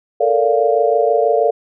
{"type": "chord", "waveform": "sine", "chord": "Bb major seventh", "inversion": "third", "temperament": "equal with one note detuned", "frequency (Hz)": [440, 466.2, 578.6, 698.5], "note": ["A4", "Bb4", "D5", "F5"], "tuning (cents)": [0, 0, -26, 0], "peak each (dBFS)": -17, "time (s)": [0.2, 1.51], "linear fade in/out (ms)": 10, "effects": []}